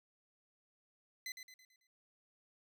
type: tone with echo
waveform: 20% pulse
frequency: 2029 Hz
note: B6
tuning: 46 cents sharp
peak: -36 dBFS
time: 1.26-1.32 s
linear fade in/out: 2 ms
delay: 110 ms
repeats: 5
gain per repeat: -7 dB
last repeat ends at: 1.87 s
effects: none